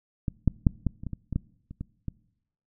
clicks, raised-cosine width 5 ms, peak -15 / -8 / -6 / -12 / -26 / -21 / -21 / -19 / -13 / -28 / -21 / -19 dBFS, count 12, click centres 0.282 / 0.477 / 0.668 / 0.867 / 1.035 / 1.067 / 1.133 / 1.327 / 1.36 / 1.71 / 1.81 / 2.083 s, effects noise-tail reverb RT60 0.8 s tail -23 dB re dry

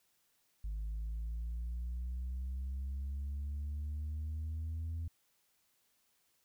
sine linear sweep, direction up, 51.5 to 83 Hz, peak -34 dBFS, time 0.64-5.08 s, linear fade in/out 5 ms, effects tanh soft clip ceiling -35 dBFS + white hiss -75 dBFS RMS until 6.44 s

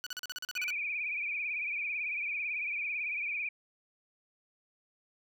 15% pulse tone bursts, 1480 Hz, F#6, in tune, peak -30 dBFS, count 11, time 0.04-0.705 s, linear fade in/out 0 ms, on 25 ms, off 39 ms
sine tone with vibrato, 2391 Hz, D7, 30 cents sharp, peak -32 dBFS, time 0.56-3.49 s, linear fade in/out 5 ms, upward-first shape triangle, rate 18 Hz, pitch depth 100 cents each way
effects none

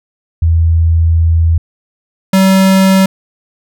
sine / square tone pair in turn, 82.41 / 191.09 Hz, E2 / G3, 0 / -44 cents, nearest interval octave + minor third, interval 1456 cents, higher second, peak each -6 dBFS, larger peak neither, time 0.42-1.58 / 2.33-3.06 s, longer first, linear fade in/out 5 ms, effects none

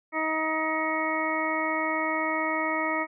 harmonic tone, 315.7 Hz, D#4, 25 cents sharp, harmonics 1 / 2 / 3 / 4 / 6 / 7, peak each -32 / -32 / -32 / -32 / -32 / -32 dBFS, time 0.12-3.07 s, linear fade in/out 50 ms, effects none

